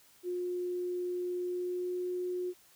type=tone with pitch glide; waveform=sine; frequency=357.7 to 360.6 Hz; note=F4 to F#4; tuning=+41 to -45 cents; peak=-32 dBFS; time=0.23-2.54 s; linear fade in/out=50 ms; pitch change=+14 cents; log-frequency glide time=1.42-2.01 s; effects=white hiss -62 dBFS RMS until 2.75 s